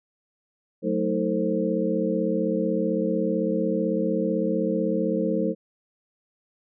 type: tone cluster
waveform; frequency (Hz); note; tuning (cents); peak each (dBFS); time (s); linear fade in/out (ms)
sine; 184 / 219.8 / 317.5 / 448.9 / 527; F#3 / A3 / D#4 / A4 / C5; -9 / -2 / +35 / +35 / +12; -28; 0.82-5.55; 50
effects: none